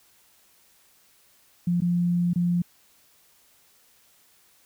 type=tone with dropouts; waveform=sine; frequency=174.7 Hz; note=F3; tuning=1 cent sharp; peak=-20 dBFS; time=1.67-2.62 s; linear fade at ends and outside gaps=5 ms; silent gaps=1.805-1.819 / 2.334-2.358 s; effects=white hiss -60 dBFS RMS until 4.65 s